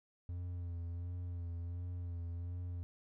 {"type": "tone with vibrato", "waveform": "triangle", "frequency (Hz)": 87, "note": "F2", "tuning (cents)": -6, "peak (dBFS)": -37, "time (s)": [0.29, 2.83], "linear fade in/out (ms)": 0, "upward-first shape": "sine", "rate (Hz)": 1.4, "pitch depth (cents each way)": 35, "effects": []}